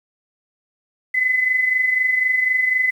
sine tone pair together, 2001 / 2025 Hz, B6 / B6, +22 / +43 cents, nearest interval unison, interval 21 cents, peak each -24 / -16 dBFS, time 1.14-2.91 s, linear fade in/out 10 ms, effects 8-bit

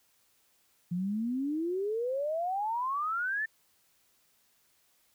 sine exponential sweep, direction up, 169.9 to 1804 Hz, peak -29 dBFS, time 0.91-3.46 s, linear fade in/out 10 ms, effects white hiss -69 dBFS RMS until 5.14 s

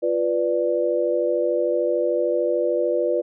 sine chord, B diminished, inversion second, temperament equal, 349.2 / 493.9 / 587.3 Hz, F4 / B4 / D5, 0 / 0 / 0 cents, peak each -24 / -22 / -23 dBFS, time 0.02-3.22 s, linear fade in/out 20 ms, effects none

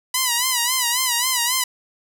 5% pulse tone with vibrato, 990 Hz, B5, 4 cents sharp, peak -6 dBFS, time 0.14-1.64 s, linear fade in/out 5 ms, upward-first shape sine, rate 3.7 Hz, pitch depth 95 cents each way, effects none

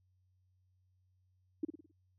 sine tone with echo, 311.1 Hz, D#4, in tune, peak -30 dBFS, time 1.63-1.65 s, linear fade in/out 5 ms, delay 53 ms, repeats 5, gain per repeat -7 dB, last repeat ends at 1.915 s, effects added 92 Hz sine -70 dBFS peak until 2.18 s

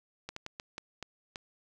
slowing click train, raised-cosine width 0.2 ms, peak -22 dBFS, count 7, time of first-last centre 0.29-1.358 s, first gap 74 ms, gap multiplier 1.35, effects none

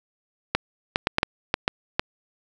clicks, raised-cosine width 0.3 ms, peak -3 dBFS, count 8, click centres 0.55 / 0.959 / 1.071 / 1.184 / 1.231 / 1.541 / 1.679 / 1.995 s, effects none

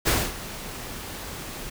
pink noise with ADSR envelope, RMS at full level -20 dBFS, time 0.05-1.7 s, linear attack 26 ms, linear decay 240 ms, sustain -16 dB, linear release 9 ms, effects none

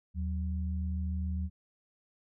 sine tone pair together, 77.78 / 184.99 Hz, D#2 / F#3, 0 / 0 cents, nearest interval octave + minor third, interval 1500 cents, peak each -31 / -38 dBFS, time 0.14-1.5 s, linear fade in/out 50 ms, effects none

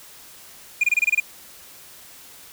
triangle tone bursts, 2426 Hz, D#7, 44 cents flat, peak -13 dBFS, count 8, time 0.81-1.201 s, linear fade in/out 5 ms, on 27 ms, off 25 ms, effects white hiss -45 dBFS RMS until 2.52 s

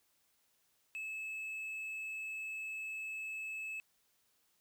triangle tone, 2600 Hz, E7, 24 cents flat, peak -38 dBFS, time 0.95-3.8 s, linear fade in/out 0 ms, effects white hiss -75 dBFS RMS until 4.6 s

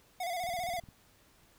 square tone with vibrato, 707 Hz, F5, 21 cents sharp, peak -34 dBFS, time 0.2-0.8 s, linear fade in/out 5 ms, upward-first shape square, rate 15 Hz, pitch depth 63 cents each way
click train, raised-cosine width 5 ms, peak -39 dBFS, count 10, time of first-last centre 0.44-0.888 s, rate 20.1 Hz
effects pink hiss -64 dBFS RMS until 1.58 s

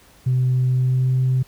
sine tone with pitch glide, 127.5 to 129.21 Hz, C3 to C3, -44 to -21 cents, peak -14 dBFS, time 0.26-1.43 s, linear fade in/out 10 ms, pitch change +23 cents, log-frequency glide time 0.69-1.19 s, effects tanh soft clip ceiling -12 dBFS + pink hiss -51 dBFS RMS until 1.47 s

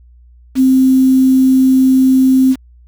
sine tone with quantisation, 261.6 Hz, C4, in tune, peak -6 dBFS, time 0.55-2.56 s, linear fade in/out 50 ms, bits 5, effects added 60 Hz sine -40 dBFS peak until 2.87 s

